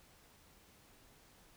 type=silence; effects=pink hiss -64 dBFS RMS until 1.56 s